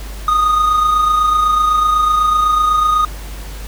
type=tone with amplitude modulation; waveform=triangle; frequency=1238 Hz; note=D#6; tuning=9 cents flat; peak=-7 dBFS; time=0.28-3.05 s; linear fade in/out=2 ms; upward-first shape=sine; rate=28 Hz; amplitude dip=40%; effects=added 50 Hz sine -26 dBFS peak until 3.67 s + pink hiss -35 dBFS RMS until 3.67 s